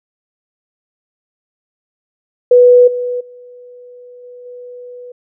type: tone with level steps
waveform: sine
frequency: 492.2 Hz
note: B4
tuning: 6 cents flat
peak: -3 / -16 / -34 / -32 / -29 dBFS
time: 2.51-5.12 s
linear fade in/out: 5 ms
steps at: 2.87 / 3.2 / 4.23 / 4.45 s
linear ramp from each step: 10 ms
effects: none